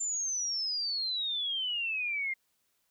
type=exponential sweep; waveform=sine; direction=down; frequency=7300 to 2093 Hz; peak=-30 dBFS; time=0-2.34 s; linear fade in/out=10 ms; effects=white hiss -75 dBFS RMS until 2.9 s